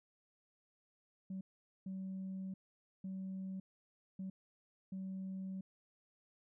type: tone bursts at uneven times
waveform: sine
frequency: 190 Hz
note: F#3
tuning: 46 cents sharp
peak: -39 dBFS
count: 5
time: 1.3-1.41 / 1.86-2.54 / 3.04-3.6 / 4.19-4.3 / 4.92-5.61 s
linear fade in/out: 5 ms
effects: tanh soft clip ceiling -38 dBFS